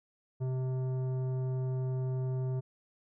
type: tone with tanh clipping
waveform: sine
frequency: 129.4 Hz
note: C3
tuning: 19 cents flat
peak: -32 dBFS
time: 0.4-2.61 s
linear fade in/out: 20 ms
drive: 12 dB
effects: none